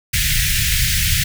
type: band-stop noise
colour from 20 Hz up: pink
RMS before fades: -17 dBFS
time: 0.13-1.24 s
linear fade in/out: 10 ms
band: 160 to 1700 Hz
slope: 48 dB/octave
effects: none